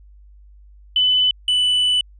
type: tone pair in turn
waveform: sine / triangle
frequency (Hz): 3005 / 2983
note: F#7 / F#7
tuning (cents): +26 / +13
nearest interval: unison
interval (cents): 13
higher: first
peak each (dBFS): -13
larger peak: neither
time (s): 0.96-1.31 / 1.48-2.01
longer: second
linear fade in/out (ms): 2
effects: added 50 Hz sine -43 dBFS peak until 2.19 s + resampled to 22050 Hz